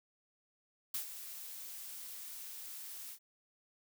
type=noise with ADSR envelope; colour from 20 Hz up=blue; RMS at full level=-36 dBFS; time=0.94-3.19 s; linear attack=5 ms; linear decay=99 ms; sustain=-11 dB; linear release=75 ms; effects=none